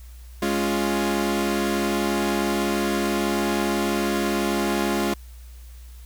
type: chord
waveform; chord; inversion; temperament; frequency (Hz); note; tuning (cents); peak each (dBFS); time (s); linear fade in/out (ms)
sawtooth; Db major; second; equal; 207.7 / 277.2 / 349.2; Ab3 / Db4 / F4; 0 / 0 / 0; -21 / -24 / -21; 0.42-5.14; 5
effects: added 60 Hz sine -39 dBFS peak until 6.05 s + white hiss -54 dBFS RMS until 6.05 s